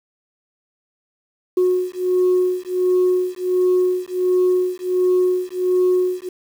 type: beating tone pair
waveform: sine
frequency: 364.3 / 365.7 Hz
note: F#4 / F#4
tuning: -27 / -20 cents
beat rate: 1.4 Hz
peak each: -17 dBFS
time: 1.57-6.29 s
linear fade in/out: 5 ms
effects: tanh soft clip ceiling -10 dBFS + 7-bit